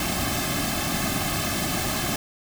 pink noise with comb filter, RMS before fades -26 dBFS, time 0-2.16 s, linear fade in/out 2 ms, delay 2.1 ms, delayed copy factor -0.8, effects none

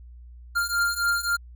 square beating tone pair, 1396.9 / 1400.6 Hz, F6 / F6, 0 / +5 cents, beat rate 3.7 Hz, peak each -27 / -25 dBFS, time 0.55-1.37 s, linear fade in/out 20 ms, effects added 60 Hz sine -42 dBFS peak until 1.55 s

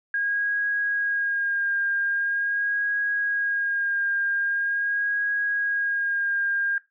sine tone with vibrato, 1628 Hz, G#6, 35 cents flat, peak -22 dBFS, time 0.14-6.78 s, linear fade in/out 2 ms, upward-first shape sine, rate 0.43 Hz, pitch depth 22 cents each way, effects noise-tail reverb RT60 0.2 s tail -18 dB re dry

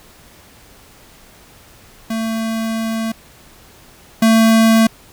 square tone pair in turn, 224.1 / 224.1 Hz, A3 / A3, +32 / +32 cents, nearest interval unison, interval 0 cents, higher neither, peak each -19 / -9 dBFS, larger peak second, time 2.1-3.12 / 4.22-4.87 s, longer first, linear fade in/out 5 ms, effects pink hiss -45 dBFS RMS until 5.12 s

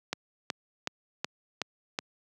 click train, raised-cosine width 0.2 ms, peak -12 dBFS, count 6, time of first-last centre 0.13-1.989 s, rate 2.69 Hz, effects high-pass 150 Hz 12 dB/octave

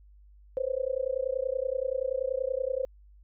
sine tone with amplitude modulation, 523.3 Hz, C5, in tune, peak -23 dBFS, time 0.57-2.85 s, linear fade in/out 0 ms, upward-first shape sine, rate 30.5 Hz, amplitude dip 100%, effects added 50 Hz sine -52 dBFS peak until 3.23 s

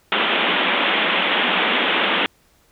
white band-pass noise, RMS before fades -19 dBFS, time 0.12-2.26 s, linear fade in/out 0 ms, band 180 to 3500 Hz, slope 96 dB/octave, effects pink hiss -58 dBFS RMS until 2.71 s

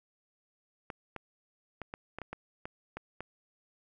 clicks, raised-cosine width 0.5 ms, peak -24 dBFS, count 10, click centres 0.902 / 1.163 / 1.817 / 1.939 / 2.186 / 2.217 / 2.33 / 2.655 / 2.97 / 3.206 s, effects none

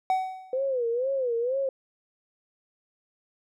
triangle tone with exponential decay, 752 Hz, F#5, 28 cents sharp, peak -17 dBFS, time 0.1-0.66 s, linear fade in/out 1 ms, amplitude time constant 120 ms
sine tone with vibrato, 503 Hz, B4, 32 cents sharp, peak -24 dBFS, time 0.53-1.69 s, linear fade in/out 2 ms, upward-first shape sine, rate 2.1 Hz, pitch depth 150 cents each way
effects none

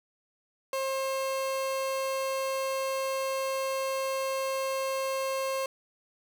30% pulse tone, 534 Hz, C5, 35 cents sharp, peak -26 dBFS, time 0.73-5.66 s, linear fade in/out 2 ms, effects none

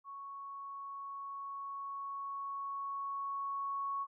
sine tone with level ramp, 1108.7 Hz, C#6, in tune, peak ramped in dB -44 to -34 dBFS, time 0.04-4.07 s, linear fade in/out 50 ms, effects none

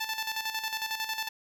10% pulse tone with tremolo, 880 Hz, A5, in tune, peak -21 dBFS, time 0-1.29 s, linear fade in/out 10 ms, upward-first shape square, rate 11 Hz, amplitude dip 60%, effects none

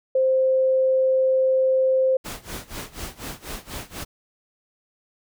sine tone, 523.3 Hz, C5, in tune, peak -16 dBFS, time 0.15-2.17 s, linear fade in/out 5 ms
pink noise with tremolo, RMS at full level -32 dBFS, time 2.24-4.05 s, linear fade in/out 20 ms, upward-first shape sine, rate 4.1 Hz, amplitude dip 90%
effects none

